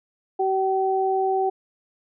sine tone pair together, 381.9 / 765 Hz, G4 / G5, -45 / -42 cents, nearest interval octave, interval 1203 cents, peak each -22 dBFS, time 0.39-1.5 s, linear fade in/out 10 ms, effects none

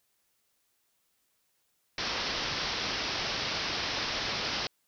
white low-pass noise, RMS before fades -33 dBFS, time 1.98-4.67 s, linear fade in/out 2 ms, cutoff 5600 Hz, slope 96 dB/octave, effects white hiss -74 dBFS RMS until 4.87 s

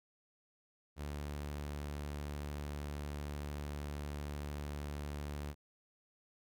sawtooth tone, 73 Hz, D2, 10 cents flat, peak -36 dBFS, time 0.96-5.55 s, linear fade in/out 50 ms, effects none

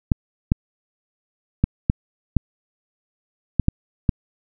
clicks, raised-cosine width 5 ms, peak -3 dBFS, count 8, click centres 0.118 / 0.519 / 1.64 / 1.899 / 2.367 / 3.597 / 3.684 / 4.092 s, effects none

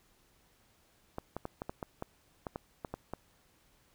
clicks, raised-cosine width 1 ms, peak -23 dBFS, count 12, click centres 1.184 / 1.366 / 1.454 / 1.619 / 1.695 / 1.828 / 2.024 / 2.468 / 2.559 / 2.848 / 2.94 / 3.136 s, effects pink hiss -68 dBFS RMS until 3.94 s

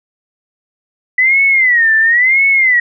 sine tone with vibrato, 1975.5 Hz, B6, in tune, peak -7 dBFS, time 1.18-2.8 s, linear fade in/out 5 ms, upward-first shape sine, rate 0.97 Hz, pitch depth 190 cents each way, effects none

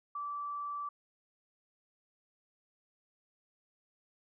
sine tone, 1161 Hz, D6, 20 cents flat, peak -36 dBFS, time 0.15-0.89 s, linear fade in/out 5 ms, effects none

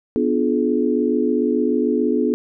sine chord, B diminished seventh, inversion none, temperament equal with one note detuned, 246.9 / 293.7 / 349.2 / 426.2 Hz, B3 / D4 / F4 / Ab4, 0 / 0 / 0 / +45 cents, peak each -20 / -22 / -23 / -21 dBFS, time 0.16-2.34 s, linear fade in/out 0 ms, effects none

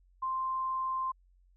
sine tone, 1046.5 Hz, C6, in tune, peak -30 dBFS, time 0.22-1.12 s, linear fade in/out 10 ms, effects added 45 Hz sine -61 dBFS peak until 1.56 s

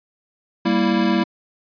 square chord, E diminished, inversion first, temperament equal, 196 / 233.1 / 329.6 Hz, G3 / Bb3 / E4, 0 / 0 / 0 cents, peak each -21 dBFS, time 0.65-1.24 s, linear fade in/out 10 ms, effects resampled to 11025 Hz

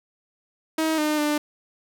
sawtooth tone with pitch steps, 317.8 / 303.6 / 297.7 Hz, D#4 / D#4 / D4, +37 / -42 / +24 cents, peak -17 dBFS, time 0.78-1.38 s, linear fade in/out 5 ms, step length 200 ms, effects none

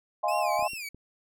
sine chord, F minor seventh, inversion third, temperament equal, 622.3 / 698.5 / 830.6 / 1046.5 Hz, Eb5 / F5 / Ab5 / C6, 0 / 0 / 0 / 0 cents, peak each -30 / -29 / -29 / -31 dBFS, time 0.23-0.68 s, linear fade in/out 10 ms
sawtooth tone with vibrato, 2489 Hz, D#7, in tune, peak -32 dBFS, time 0.28-0.89 s, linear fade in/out 5 ms, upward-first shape sine, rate 2.9 Hz, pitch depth 170 cents each way
clicks, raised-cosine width 3 ms, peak -35 dBFS, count 4, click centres 0.593 / 0.626 / 0.734 / 0.946 s
effects none

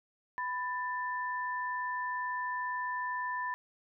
sine tone pair together, 995 / 1772.9 Hz, B5 / A6, +13 / +13 cents, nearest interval minor seventh, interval 1000 cents, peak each -34 / -37 dBFS, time 0.38-3.54 s, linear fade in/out 0 ms, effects none

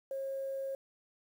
sine tone, 541 Hz, C#5, 42 cents flat, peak -34 dBFS, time 0.11-0.75 s, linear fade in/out 2 ms, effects tanh soft clip ceiling -30 dBFS + 10-bit

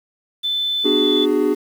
sine tone with pitch glide, 3520 to 3476 Hz, A7 to A7, 0 to -22 cents, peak -18 dBFS, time 0.43-1.26 s, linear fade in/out 20 ms, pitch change -22 cents, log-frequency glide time 0.76-1.08 s
triangle chord, G# half-diminished seventh, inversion first, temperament just, 249.2 / 299 / 373.8 / 415.3 Hz, B3 / D4 / F#4 / G#4, +16 / +31 / +18 / 0 cents, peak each -22 / -17 / -18 / -17 dBFS, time 0.84-1.55 s, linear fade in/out 20 ms
effects tanh soft clip ceiling -2 dBFS + 7-bit

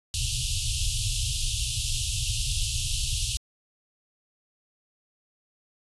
pink band-stop noise, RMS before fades -27 dBFS, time 0.14-3.37 s, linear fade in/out 0 ms, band 130 to 2700 Hz, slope 96 dB/octave, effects resampled to 24000 Hz

